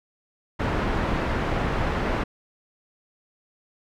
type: low-pass noise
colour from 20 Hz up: pink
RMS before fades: -25 dBFS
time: 0.59-2.24 s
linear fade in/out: 10 ms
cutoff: 1800 Hz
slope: 12 dB/octave
effects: none